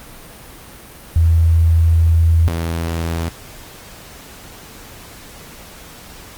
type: tone pair in turn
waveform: sine / sawtooth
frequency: 82.41 / 83.08 Hz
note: E2 / E2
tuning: 0 / +14 cents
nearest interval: unison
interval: 14 cents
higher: second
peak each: -9 / -15 dBFS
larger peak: first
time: 1.16-2.48 / 2.48-3.29 s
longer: first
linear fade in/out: 0 ms
effects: pink hiss -38 dBFS RMS until 6.37 s + Opus 32 kbps